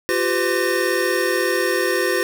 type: tone cluster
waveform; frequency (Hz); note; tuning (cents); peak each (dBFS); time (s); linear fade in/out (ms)
square; 349.2 / 389.4 / 506 / 1828; F4 / G4 / B4 / A#6; 0 / -12 / +42 / -34; -24; 0.09-2.23; 0
effects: none